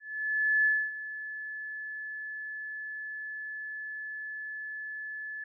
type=tone with ADSR envelope; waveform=sine; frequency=1726 Hz; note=A6; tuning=34 cents flat; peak=-21 dBFS; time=0-5.44 s; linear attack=650 ms; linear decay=260 ms; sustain=-15 dB; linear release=5 ms; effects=none